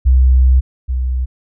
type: tone pair in turn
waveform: sine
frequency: 64.1 / 63.4 Hz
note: C2 / B1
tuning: -35 / +46 cents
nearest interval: unison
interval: 19 cents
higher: first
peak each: -6 / -14 dBFS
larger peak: first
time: 0.05-0.61 / 0.88-1.26 s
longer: first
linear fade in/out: 20 ms
effects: none